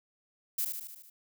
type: noise with echo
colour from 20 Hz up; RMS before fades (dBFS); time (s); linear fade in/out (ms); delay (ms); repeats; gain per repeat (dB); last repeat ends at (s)
violet; -31; 0.58-0.65; 5; 75; 6; -4; 1.1
effects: none